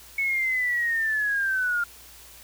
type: linear sweep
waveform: sine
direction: down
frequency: 2212 to 1396.9 Hz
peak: -22 dBFS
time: 0.18-1.84 s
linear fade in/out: 5 ms
effects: added 60 Hz sine -55 dBFS peak until 2.43 s + white hiss -48 dBFS RMS until 2.43 s